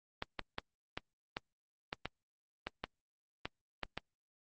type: clicks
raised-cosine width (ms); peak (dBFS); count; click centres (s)
0.3; -20; 12; 0.224 / 0.393 / 0.584 / 0.975 / 1.369 / 1.929 / 2.056 / 2.67 / 2.84 / 3.455 / 3.833 / 3.976
effects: Opus 24 kbps